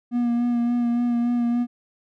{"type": "tone with vibrato", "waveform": "triangle", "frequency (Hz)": 239.2, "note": "A#3", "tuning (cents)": 45, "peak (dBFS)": -17, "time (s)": [0.11, 1.67], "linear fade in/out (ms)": 50, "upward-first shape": "sine", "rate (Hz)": 3.5, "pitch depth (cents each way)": 21, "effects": []}